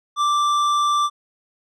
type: tone with tanh clipping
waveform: sine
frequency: 1174.7 Hz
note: D6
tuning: in tune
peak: -18 dBFS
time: 0.16-1.1 s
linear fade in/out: 50 ms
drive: 12 dB
effects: none